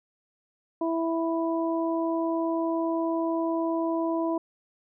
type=harmonic tone; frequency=329.6 Hz; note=E4; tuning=in tune; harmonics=1 / 2 / 3; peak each=-26 / -30 / -33 dBFS; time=0.81-4.38 s; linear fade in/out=5 ms; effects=none